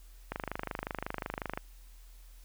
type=click train; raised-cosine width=0.5 ms; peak=-19 dBFS; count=33; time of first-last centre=0.32-1.575 s; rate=25.5 Hz; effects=added 41 Hz sine -50 dBFS peak until 2.44 s + white hiss -63 dBFS RMS until 2.44 s